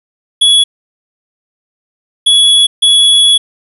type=tone bursts at uneven times; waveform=square; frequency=3377 Hz; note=G#7; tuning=28 cents sharp; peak=-5 dBFS; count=3; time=0.41-0.64 / 2.26-2.67 / 2.82-3.38 s; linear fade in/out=10 ms; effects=resampled to 32000 Hz + 7-bit